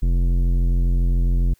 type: tone with tanh clipping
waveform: sine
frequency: 43.65 Hz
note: F1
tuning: in tune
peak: -17 dBFS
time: 0.02-1.54 s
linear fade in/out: 10 ms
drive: 13 dB
effects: white hiss -61 dBFS RMS until 1.59 s